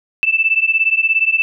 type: beating tone pair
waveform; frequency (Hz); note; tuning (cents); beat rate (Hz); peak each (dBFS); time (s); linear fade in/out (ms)
sine; 2637 / 2654; E7 / E7; 0 / +11; 17; -15; 0.23-1.42; 0
effects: none